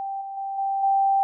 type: tone with level steps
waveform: sine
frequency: 784 Hz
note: G5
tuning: in tune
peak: -27 / -31 / -27 / -22 / -17 dBFS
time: 0-1.23 s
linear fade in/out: 0 ms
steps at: 0.21 / 0.37 / 0.58 / 0.83 s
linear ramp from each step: 5 ms
effects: none